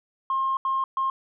sine tone bursts at uneven times, 1067 Hz, C6, 34 cents sharp, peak -21 dBFS, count 3, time 0.3-0.57 / 0.65-0.84 / 0.97-1.1 s, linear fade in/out 2 ms, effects tanh soft clip ceiling -17 dBFS

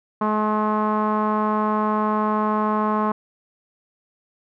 sawtooth tone with low-pass filter, 213.3 Hz, G#3, 46 cents sharp, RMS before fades -21 dBFS, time 0.21-3.12 s, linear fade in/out 5 ms, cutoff 1100 Hz, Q 4.9, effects none

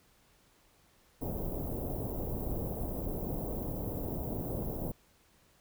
pink band-stop noise, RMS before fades -36 dBFS, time 1.21-4.92 s, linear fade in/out 10 ms, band 670 to 16000 Hz, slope 24 dB/octave, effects pink hiss -66 dBFS RMS until 5.6 s

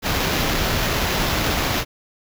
pink noise with sample-and-hold, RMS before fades -21 dBFS, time 0.02-1.85 s, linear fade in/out 50 ms, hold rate 8820 Hz, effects none

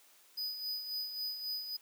square tone with tremolo, 4978 Hz, D#8, in tune, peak -35 dBFS, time 0.37-1.77 s, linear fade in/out 10 ms, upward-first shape sine, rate 3.7 Hz, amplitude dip 55%, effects white hiss -63 dBFS RMS until 1.81 s + high-pass 300 Hz 12 dB/octave

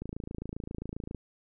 click train, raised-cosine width 3 ms, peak -24 dBFS, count 32, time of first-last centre 0.02-1.147 s, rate 27.5 Hz, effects none

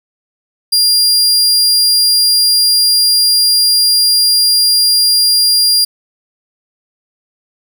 sawtooth tone, 4800 Hz, D8, 37 cents sharp, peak -5 dBFS, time 0.72-5.85 s, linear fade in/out 10 ms, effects none

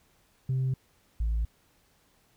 sine tone pair in turn, 130.81 / 55.67 Hz, C3 / A1, 0 / +21 cents, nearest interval octave + minor third, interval 1479 cents, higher first, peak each -23 dBFS, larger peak neither, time 0.49-0.74 / 1.2-1.45 s, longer neither, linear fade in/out 5 ms, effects tanh soft clip ceiling -23 dBFS + pink hiss -66 dBFS RMS until 2.36 s

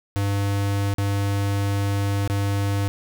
square tone with dropouts, 100 Hz, G2, 35 cents sharp, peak -21 dBFS, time 0.16-2.88 s, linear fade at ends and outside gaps 0 ms, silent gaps 0.94-0.983 / 2.276-2.299 s, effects none

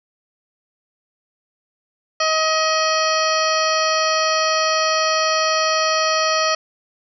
harmonic tone, 632 Hz, D#5, 27 cents sharp, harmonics 1 / 2 / 3 / 4 / 5 / 7 / 8 / 9, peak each -21 / -20 / -26 / -27 / -29 / -25 / -28 / -27 dBFS, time 2.2-6.55 s, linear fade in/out 5 ms, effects none

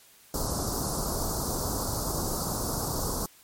pink band-stop noise, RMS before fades -30 dBFS, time 0.34-3.26 s, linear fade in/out 2 ms, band 1300 to 4500 Hz, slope 48 dB/octave, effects white hiss -56 dBFS RMS until 3.43 s + MP3 64 kbps

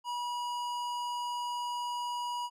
sine tone with tanh clipping, 968 Hz, B5, 35 cents flat, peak -35 dBFS, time 0.04-2.5 s, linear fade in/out 50 ms, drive 17 dB, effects none

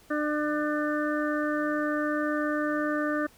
harmonic tone with a mistuned harmonic, 299.7 Hz, D4, 35 cents sharp, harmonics 1 / 2 / 4 / 5 / 6, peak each -28 / -31 / -34 / -35 / -36 dBFS, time 0.1-3.27 s, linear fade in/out 10 ms, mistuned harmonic 6, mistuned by -15 cents, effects pink hiss -57 dBFS RMS until 3.37 s

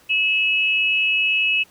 sine tone pair together, 2595 / 2913 Hz, E7 / F#7, -28 / -28 cents, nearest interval major second, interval 200 cents, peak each -17 / -23 dBFS, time 0.09-1.64 s, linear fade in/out 20 ms, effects pink hiss -53 dBFS RMS until 1.7 s + high-pass 80 Hz 12 dB/octave

